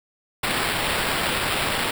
violet noise with sample-and-hold, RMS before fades -24 dBFS, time 0.43-1.91 s, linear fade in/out 5 ms, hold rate 6300 Hz, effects none

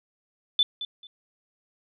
sine tone with echo, 3508 Hz, A7, 6 cents flat, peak -17 dBFS, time 0.59-0.63 s, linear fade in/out 2 ms, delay 220 ms, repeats 2, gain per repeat -13 dB, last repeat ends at 1.07 s, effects none

